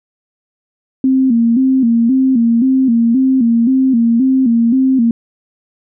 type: tone with vibrato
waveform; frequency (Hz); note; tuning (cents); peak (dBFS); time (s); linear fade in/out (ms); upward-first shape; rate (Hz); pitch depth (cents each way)
sine; 246.9; B3; 0; -8; 1.04-5.11; 2; square; 1.9; 110
effects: none